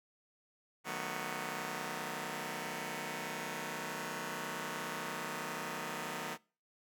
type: chord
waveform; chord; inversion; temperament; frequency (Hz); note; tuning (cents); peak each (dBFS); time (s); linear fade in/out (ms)
5% pulse; B dominant seventh; first; just; 154.34 / 185.21 / 222.2 / 246.9; D#3 / F#3 / A3 / B3; -14 / +2 / +17 / 0; -33; 0.84-6.38; 50
effects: noise-tail reverb RT60 0.4 s tail -25 dB re dry